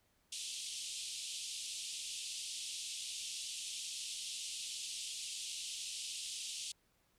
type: band-pass noise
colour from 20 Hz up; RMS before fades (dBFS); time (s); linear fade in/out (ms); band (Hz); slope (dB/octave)
pink; -44; 0.32-6.72; 5; 2800 to 9800; 48
effects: pink hiss -75 dBFS RMS until 7.18 s